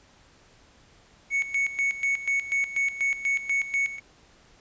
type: tone with tremolo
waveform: triangle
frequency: 2217 Hz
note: C#7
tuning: in tune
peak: -20 dBFS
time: 1.3-4 s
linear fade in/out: 50 ms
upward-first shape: square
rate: 4.1 Hz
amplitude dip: 75%
effects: pink hiss -57 dBFS RMS until 4.6 s + resampled to 16000 Hz